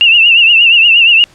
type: tone with vibrato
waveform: sine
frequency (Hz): 2755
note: F7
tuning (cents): -24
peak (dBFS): -3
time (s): 0.01-1.24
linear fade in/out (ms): 0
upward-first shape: triangle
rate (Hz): 8.5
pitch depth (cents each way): 100
effects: pink hiss -44 dBFS RMS until 1.34 s + low-pass 8000 Hz 12 dB/octave